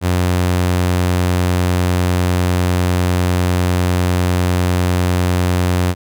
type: tone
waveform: sawtooth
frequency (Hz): 90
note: F#2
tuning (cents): -47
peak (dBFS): -9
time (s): 0.01-5.95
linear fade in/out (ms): 50
effects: none